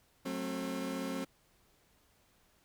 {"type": "chord", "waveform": "30% pulse", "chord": "F# diminished", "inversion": "none", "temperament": "equal with one note detuned", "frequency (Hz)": [185, 220, 267], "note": ["F#3", "A3", "C4"], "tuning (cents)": [0, 0, 35], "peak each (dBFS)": [-39, -40, -35], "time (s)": [0.25, 1.25], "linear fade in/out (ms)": 10, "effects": ["pink hiss -69 dBFS RMS until 2.64 s"]}